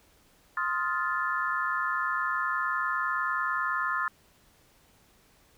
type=chord; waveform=sine; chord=F dominant seventh; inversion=second; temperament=just; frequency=1047.7 / 1257.2 / 1396.9 / 1746.1 Hz; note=C6 / Eb6 / F6 / A6; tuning=+2 / +18 / 0 / -14 cents; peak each=-32 dBFS; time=0.57-4.08 s; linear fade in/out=2 ms; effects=pink hiss -62 dBFS RMS until 5.57 s